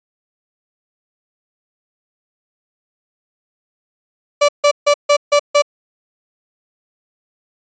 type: tone bursts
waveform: 35% pulse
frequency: 581 Hz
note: D5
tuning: 19 cents flat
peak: -7 dBFS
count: 6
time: 4.41-5.622 s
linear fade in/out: 10 ms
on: 77 ms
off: 150 ms
effects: resampled to 16000 Hz